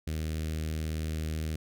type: tone with notch filter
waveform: sawtooth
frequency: 78.5 Hz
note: D#2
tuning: 16 cents sharp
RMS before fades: -33 dBFS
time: 0.07-1.56 s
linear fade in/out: 5 ms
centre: 930 Hz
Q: 0.57
effects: none